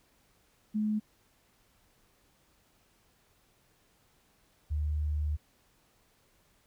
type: tone pair in turn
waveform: sine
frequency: 213.2 / 75.17 Hz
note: G#3 / D2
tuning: +46 / +41 cents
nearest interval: octave + tritone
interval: 1805 cents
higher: first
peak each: -27 / -28 dBFS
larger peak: first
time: 0.74-1 / 4.7-5.37 s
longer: second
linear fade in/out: 20 ms
effects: pink hiss -68 dBFS RMS until 6.66 s